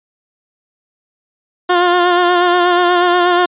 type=tone with vibrato; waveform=15% pulse; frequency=354.1 Hz; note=F4; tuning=24 cents sharp; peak=-3 dBFS; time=1.69-3.46 s; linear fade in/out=10 ms; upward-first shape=sine; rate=8.3 Hz; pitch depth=31 cents each way; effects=resampled to 8000 Hz